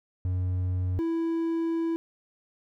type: tone pair in turn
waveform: triangle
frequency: 91.3 / 330.3 Hz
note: F#2 / E4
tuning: -23 / +4 cents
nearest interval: octave + minor seventh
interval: 2227 cents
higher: second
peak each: -23 dBFS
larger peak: neither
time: 0.25-0.99 / 0.99-1.96 s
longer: second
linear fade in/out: 0 ms
effects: none